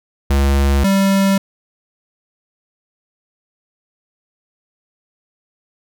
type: tone pair in turn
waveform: square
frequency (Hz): 69.3 / 195.22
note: C#2 / G3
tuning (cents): 0 / -7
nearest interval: octave + tritone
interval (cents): 1793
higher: second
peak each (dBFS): -12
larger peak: neither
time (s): 0.3-0.84 / 0.84-1.38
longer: neither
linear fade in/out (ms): 5
effects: none